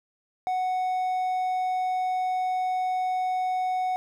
triangle tone, 740 Hz, F#5, in tune, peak -22 dBFS, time 0.47-3.96 s, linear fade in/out 0 ms, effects none

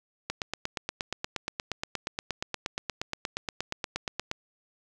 click train, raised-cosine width 0.2 ms, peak -13 dBFS, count 35, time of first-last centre 0.3-4.314 s, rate 8.47 Hz, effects none

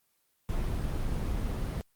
brown noise, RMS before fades -31 dBFS, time 0.49-1.81 s, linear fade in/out 0 ms, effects white hiss -73 dBFS RMS until 1.95 s + Opus 24 kbps

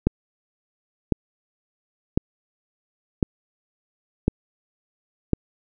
click train, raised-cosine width 3 ms, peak -4 dBFS, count 6, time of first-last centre 0.07-5.333 s, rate 0.95 Hz, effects none

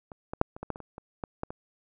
clicks, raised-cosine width 1 ms, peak -28 / -20 / -6 / -27 / -22 / -16 / -26 / -28 / -27 / -19 / -17 / -23 dBFS, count 12, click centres 0.118 / 0.335 / 0.414 / 0.565 / 0.63 / 0.703 / 0.759 / 0.803 / 0.981 / 1.238 / 1.434 / 1.505 s, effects none

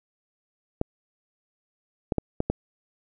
clicks, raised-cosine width 2 ms, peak -10 dBFS, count 5, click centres 0.814 / 2.122 / 2.183 / 2.404 / 2.5 s, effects none

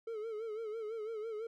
triangle tone with vibrato, 440 Hz, A4, in tune, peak -36 dBFS, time 0.07-1.47 s, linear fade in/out 5 ms, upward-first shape sine, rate 6 Hz, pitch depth 82 cents each way, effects none

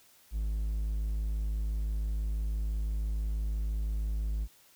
triangle tone, 53 Hz, G#1, 36 cents sharp, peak -27 dBFS, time 0.31-4.48 s, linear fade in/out 50 ms, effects white hiss -61 dBFS RMS until 4.75 s

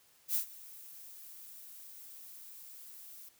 violet noise with ADSR envelope, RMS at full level -30 dBFS, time 0.28-3.29 s, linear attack 72 ms, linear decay 100 ms, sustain -21 dB, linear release 6 ms, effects white hiss -66 dBFS RMS until 3.39 s

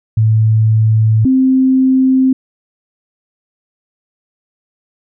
sine tone pair in turn, 110 / 261.6 Hz, A2 / C4, 0 / 0 cents, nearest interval octave + minor third, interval 1500 cents, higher second, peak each -7 dBFS, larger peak neither, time 0.17-1.25 / 1.25-2.33 s, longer neither, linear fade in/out 5 ms, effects none

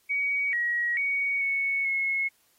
sine tone with pitch steps, 2256 / 1904 / 2239 / 2213 / 2177 Hz, C#7 / A#6 / C#7 / C#7 / C#7, +30 / +36 / +17 / -3 / -32 cents, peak -24 dBFS, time 0.09-2.29 s, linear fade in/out 20 ms, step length 440 ms, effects white hiss -66 dBFS RMS until 2.58 s + AAC 48 kbps

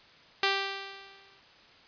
5% pulse tone with exponential decay, 392 Hz, G4, in tune, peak -11 dBFS, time 0.43-1.4 s, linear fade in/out 2 ms, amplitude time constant 210 ms, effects white hiss -56 dBFS RMS until 1.87 s + resampled to 11025 Hz

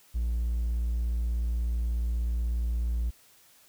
triangle tone, 58.3 Hz, A#1, 1 cent sharp, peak -23 dBFS, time 0.14-3.11 s, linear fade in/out 20 ms, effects tanh soft clip ceiling -19 dBFS + white hiss -59 dBFS RMS until 3.68 s

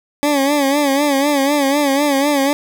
20% pulse tone with vibrato, 282.6 Hz, C#4, 34 cents sharp, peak -8 dBFS, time 0.23-2.53 s, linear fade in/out 0 ms, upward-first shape sine, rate 4 Hz, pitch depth 82 cents each way, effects none

